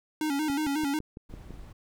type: tone with vibrato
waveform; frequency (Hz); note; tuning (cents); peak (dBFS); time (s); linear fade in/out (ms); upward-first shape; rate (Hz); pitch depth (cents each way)
square; 293.7; D4; 0; -27; 0.21-0.99; 2; square; 5.5; 86
type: click train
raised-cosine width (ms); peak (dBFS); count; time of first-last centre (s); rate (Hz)
3; -28; 7; 0.5-1.507; 5.96
type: noise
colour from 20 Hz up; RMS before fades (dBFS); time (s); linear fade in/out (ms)
brown; -45; 1.29-1.73; 10
effects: none